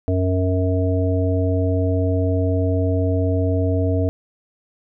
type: harmonic tone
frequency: 92.4 Hz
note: F#2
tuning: 2 cents flat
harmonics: 1 / 3 / 5 / 7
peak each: -18 / -23 / -25 / -26 dBFS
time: 0.08-4.09 s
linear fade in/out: 0 ms
effects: none